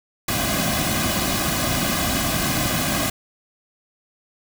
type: noise with comb filter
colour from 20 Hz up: pink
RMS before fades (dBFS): -22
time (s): 0.28-3.1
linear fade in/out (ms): 5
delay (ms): 2.2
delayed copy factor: -0.8
effects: none